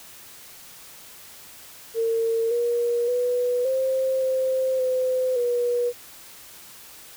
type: tone with pitch steps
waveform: sine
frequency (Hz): 455.3 / 475.9 / 491.9 / 526 / 522 / 512 / 483.9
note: A#4 / A#4 / B4 / C5 / C5 / C5 / B4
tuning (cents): -41 / +36 / -7 / +9 / -4 / -38 / -35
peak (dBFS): -20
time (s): 1.94-5.93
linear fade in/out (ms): 50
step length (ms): 570
effects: white hiss -45 dBFS RMS until 7.16 s